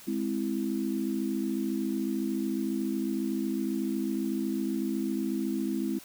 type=chord; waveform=sine; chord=Ab augmented; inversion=none; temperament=equal; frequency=207.7 / 261.6 / 329.6 Hz; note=Ab3 / C4 / E4; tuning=0 / 0 / 0 cents; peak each=-32 dBFS; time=0.07-5.99 s; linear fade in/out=10 ms; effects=white hiss -50 dBFS RMS until 6.04 s